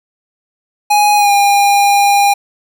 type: tone with pitch glide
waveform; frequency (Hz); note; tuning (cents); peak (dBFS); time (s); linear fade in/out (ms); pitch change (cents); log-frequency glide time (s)
square; 830.6 to 807; G#5 to G#5; 0 to -50; -8; 0.9-2.34; 10; -50; 1.16-1.32
effects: none